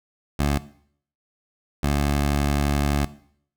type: tone pair in turn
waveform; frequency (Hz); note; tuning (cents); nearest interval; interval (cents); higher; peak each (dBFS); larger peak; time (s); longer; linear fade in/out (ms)
15% pulse; 71.7 / 71.7; D2 / D2; -41 / -41; unison; 0; neither; -13; neither; 0.39-0.58 / 1.83-3.05; second; 5
effects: noise-tail reverb RT60 0.6 s tail -17 dB re dry